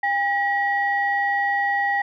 sine tone pair together, 805 / 1914.6 Hz, G5 / A#6, +46 / +46 cents, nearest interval octave + minor third, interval 1500 cents, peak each -21 dBFS, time 0.03-2.02 s, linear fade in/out 5 ms, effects tanh soft clip ceiling -12 dBFS

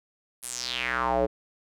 square tone with band-pass filter sweep, 61.74 Hz, B1, in tune, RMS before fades -28 dBFS, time 0.42-1.27 s, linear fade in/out 20 ms, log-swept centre 11000 to 460 Hz, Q 4.2, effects none

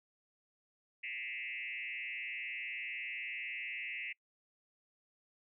sine tone with frequency modulation, 2349 Hz, D7, in tune, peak -39 dBFS, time 1.03-4.13 s, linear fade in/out 10 ms, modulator 120 Hz, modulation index 3.2, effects noise-tail reverb RT60 0.1 s tail -26 dB re dry

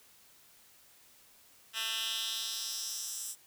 10% pulse tone with high-pass filter sweep, 223.6 Hz, A3, 28 cents sharp, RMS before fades -37 dBFS, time 1.73-3.36 s, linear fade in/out 50 ms, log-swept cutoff 2400 to 8000 Hz, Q 2.3, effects white hiss -61 dBFS RMS until 3.46 s

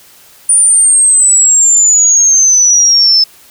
sine exponential sweep, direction down, 9430 to 5230 Hz, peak -4 dBFS, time 0.49-3.24 s, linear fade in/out 5 ms, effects white hiss -41 dBFS RMS until 3.5 s

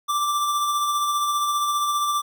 square tone with tremolo, 1174.7 Hz, D6, in tune, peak -20 dBFS, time 0.08-2.22 s, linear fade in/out 20 ms, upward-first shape sine, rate 15 Hz, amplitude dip 30%, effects none

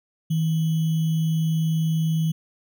sine tone with sample-and-hold, 160.4 Hz, E3, 47 cents flat, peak -19 dBFS, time 0.3-2.32 s, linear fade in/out 10 ms, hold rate 3150 Hz, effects none

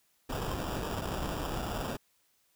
pink noise with sample-and-hold, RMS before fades -35 dBFS, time 0.29-1.97 s, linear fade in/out 10 ms, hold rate 2100 Hz, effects white hiss -71 dBFS RMS until 2.55 s

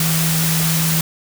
sine tone in noise, 162 Hz, E3, 30 cents flat, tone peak -17 dBFS, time 0-1.01 s, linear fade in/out 2 ms, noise white, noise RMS -20 dBFS, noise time 0-1.01 s, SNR 0 dB, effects none

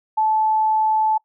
sine tone, 870 Hz, A5, 20 cents flat, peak -15 dBFS, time 0.17-1.18 s, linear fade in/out 10 ms, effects noise-tail reverb RT60 0.1 s tail -25 dB re dry

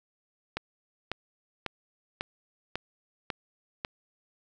click train, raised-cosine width 0.3 ms, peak -15 dBFS, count 7, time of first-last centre 0.57-3.849 s, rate 1.83 Hz, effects none

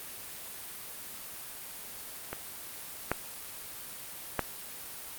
clicks, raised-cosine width 0.5 ms, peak -19 / -11 / -11 dBFS, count 3, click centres 2.33 / 3.116 / 4.393 s, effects white hiss -43 dBFS RMS until 5.18 s + Opus 32 kbps

